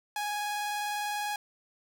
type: tone with vibrato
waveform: sawtooth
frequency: 830.6 Hz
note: G#5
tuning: in tune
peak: -27 dBFS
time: 0.16-1.36 s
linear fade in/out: 2 ms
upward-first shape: square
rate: 20 Hz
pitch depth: 15 cents each way
effects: none